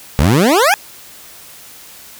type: exponential sweep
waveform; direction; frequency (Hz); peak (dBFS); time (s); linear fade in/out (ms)
20% pulse; up; 65 to 861; -4; 0.19-0.74; 0
effects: white hiss -38 dBFS RMS until 2.19 s